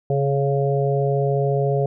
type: harmonic tone with a mistuned harmonic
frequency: 138.59 Hz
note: C#3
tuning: in tune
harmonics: 1 / 3 / 4 / 5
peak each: -20 / -22 / -25 / -27 dBFS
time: 0.1-1.86 s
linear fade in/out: 2 ms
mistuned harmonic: 3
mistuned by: +17 cents
effects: none